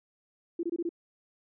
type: tone bursts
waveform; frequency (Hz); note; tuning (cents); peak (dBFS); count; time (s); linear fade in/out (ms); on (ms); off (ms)
sine; 340.2; F4; -45; -28; 5; 0.59-0.892; 5; 42; 23
effects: none